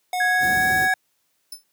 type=tone with pitch glide; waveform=square; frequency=729 to 749.5 Hz; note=F#5 to F#5; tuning=-26 to +22 cents; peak=-23 dBFS; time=0.13-0.94 s; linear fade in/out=2 ms; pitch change=+48 cents; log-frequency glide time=0.24-0.7 s
type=tone; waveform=sine; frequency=1661.2 Hz; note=G#6; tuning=in tune; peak=-18 dBFS; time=0.2-0.94 s; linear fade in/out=5 ms
type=band-stop noise; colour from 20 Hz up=pink; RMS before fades=-29 dBFS; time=0.39-0.89 s; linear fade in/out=50 ms; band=410 to 9300 Hz; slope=12 dB/octave
type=tone with exponential decay; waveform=20% pulse; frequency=5274 Hz; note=E8; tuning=in tune; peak=-24 dBFS; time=1.52-1.64 s; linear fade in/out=5 ms; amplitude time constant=26 ms
effects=white hiss -69 dBFS RMS until 1.72 s + high-pass 100 Hz 12 dB/octave